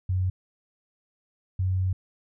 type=tone pair in turn; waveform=sine; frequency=92.5 / 93.2 Hz; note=F#2 / F#2; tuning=0 / +13 cents; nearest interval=unison; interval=13 cents; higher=second; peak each=-22 dBFS; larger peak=neither; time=0.09-0.3 / 1.59-1.93 s; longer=second; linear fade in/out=5 ms; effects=none